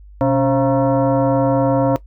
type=tone with frequency modulation; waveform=sine; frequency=127 Hz; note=B2; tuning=49 cents sharp; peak=-12 dBFS; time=0.21-1.96 s; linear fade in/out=0 ms; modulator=406 Hz; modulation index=1.7; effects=noise-tail reverb RT60 0.1 s tail -17 dB re dry + added 50 Hz sine -38 dBFS peak until 2.06 s

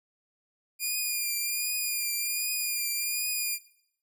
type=tone with vibrato; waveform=5% pulse; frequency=2421 Hz; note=D#7; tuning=48 cents flat; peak=-19 dBFS; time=0.79-3.59 s; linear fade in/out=50 ms; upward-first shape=triangle; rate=1.3 Hz; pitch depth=41 cents each way; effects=noise-tail reverb RT60 0.7 s tail -20 dB re dry

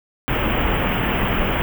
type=band-stop noise; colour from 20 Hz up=pink; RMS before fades=-20 dBFS; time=0.28-1.62 s; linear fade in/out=0 ms; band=3200 to 16000 Hz; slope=96 dB/octave; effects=none

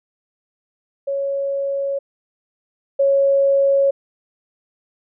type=tone pair in turn; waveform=sine; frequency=554.4 / 552.4 Hz; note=C#5 / C#5; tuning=0 / -6 cents; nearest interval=unison; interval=6 cents; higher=first; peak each=-19 / -12 dBFS; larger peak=second; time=1.07-1.99 / 2.99-3.91 s; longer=neither; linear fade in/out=10 ms; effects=none

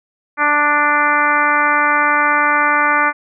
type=harmonic tone; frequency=294.4 Hz; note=D4; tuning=4 cents sharp; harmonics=1 / 2 / 3 / 4 / 5 / 6 / 7 / 8; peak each=-26 / -25 / -19 / -16 / -17 / -21 / -20 / -25 dBFS; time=0.37-3.13 s; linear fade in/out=50 ms; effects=none

